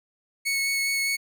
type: tone with vibrato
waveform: sawtooth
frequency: 2205 Hz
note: C#7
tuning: 10 cents flat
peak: -20 dBFS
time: 0.45-1.17 s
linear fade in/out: 20 ms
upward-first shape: sine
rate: 4.9 Hz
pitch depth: 10 cents each way
effects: none